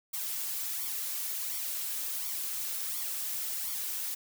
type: noise with flanger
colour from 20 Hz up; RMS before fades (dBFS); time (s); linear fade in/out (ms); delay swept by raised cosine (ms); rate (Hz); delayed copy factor
blue; -35; 0.13-4.15; 10; 0.88 to 4.18; 1.4; +0.65
effects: none